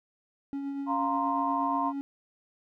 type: tone with tremolo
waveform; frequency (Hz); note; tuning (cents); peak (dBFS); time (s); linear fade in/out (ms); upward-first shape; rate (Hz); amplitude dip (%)
triangle; 278.3; C#4; +7; -28; 0.53-2.01; 0; triangle; 8.4; 35
type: chord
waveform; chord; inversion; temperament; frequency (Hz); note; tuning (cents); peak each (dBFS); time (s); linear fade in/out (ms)
sine; F suspended fourth; none; equal; 698.5 / 932.3 / 1046.5; F5 / Bb5 / C6; 0 / 0 / 0; -33 / -30 / -30; 0.86-1.93; 50
effects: none